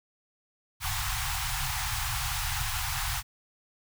pink band-stop noise, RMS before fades -31 dBFS, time 0.8-3.23 s, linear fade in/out 50 ms, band 140 to 740 Hz, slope 96 dB/octave, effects none

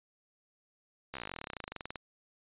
slowing click train, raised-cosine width 0.3 ms, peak -23 dBFS, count 29, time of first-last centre 1.14-1.958 s, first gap 14 ms, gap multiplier 1.05, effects resampled to 8000 Hz

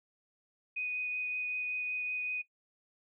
sine tone with vibrato, 2489 Hz, D#7, in tune, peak -33 dBFS, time 0.76-2.42 s, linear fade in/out 10 ms, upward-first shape triangle, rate 5.3 Hz, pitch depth 10 cents each way, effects noise-tail reverb RT60 0.1 s tail -18 dB re dry

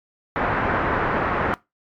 white low-pass noise, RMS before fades -22 dBFS, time 0.36-1.54 s, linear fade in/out 0 ms, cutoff 1600 Hz, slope 24 dB/octave, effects noise-tail reverb RT60 0.2 s tail -20 dB re dry + MP3 96 kbps

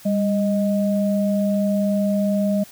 sine tone pair together, 199.78 / 622.3 Hz, G3 / D#5, +33 / 0 cents, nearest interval octave + minor sixth, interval 1967 cents, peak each -18 / -23 dBFS, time 0.05-2.64 s, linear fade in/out 10 ms, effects white hiss -45 dBFS RMS until 2.71 s

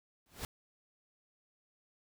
pink noise with exponential growth, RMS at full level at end -37 dBFS, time 0.26-0.45 s, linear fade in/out 1 ms, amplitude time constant 41 ms, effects none

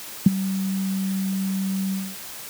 sine tone with ADSR envelope, 192.1 Hz, G3, 35 cents flat, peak -5 dBFS, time 0.26-2.16 s, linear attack 4 ms, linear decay 21 ms, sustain -17 dB, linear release 240 ms, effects white hiss -37 dBFS RMS until 2.49 s + high-pass 80 Hz 12 dB/octave

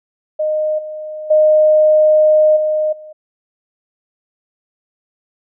sine tone with level steps, 616 Hz, D#5, 17 cents flat, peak -14 / -24 / -7 / -13 / -32 dBFS, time 0.39-3.13 s, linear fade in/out 10 ms, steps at 0.78 / 1.3 / 2.56 / 2.92 s, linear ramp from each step 10 ms, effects none

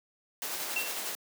white noise with tremolo, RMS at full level -35 dBFS, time 0.42-1.15 s, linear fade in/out 0 ms, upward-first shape sine, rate 11 Hz, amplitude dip 35%
pink low-pass noise, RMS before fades -41 dBFS, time 0.42-1.14 s, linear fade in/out 5 ms, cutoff 7900 Hz, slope 96 dB/octave
sine tone with exponential decay, 2711 Hz, E7, 48 cents sharp, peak -26 dBFS, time 0.76-1.03 s, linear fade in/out 5 ms, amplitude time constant 58 ms
effects high-pass 400 Hz 12 dB/octave

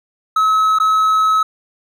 triangle tone with dropouts, 1287 Hz, E6, 42 cents flat, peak -9 dBFS, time 0.36-1.43 s, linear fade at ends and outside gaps 5 ms, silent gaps 0.787-0.799 s, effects none

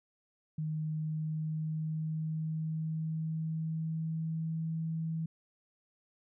sine tone with pitch glide, 155.56 to 161.7 Hz, D#3 to E3, 0 to -33 cents, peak -32 dBFS, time 0.58-5.26 s, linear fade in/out 5 ms, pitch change +67 cents, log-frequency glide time 0.9-4.72 s, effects none

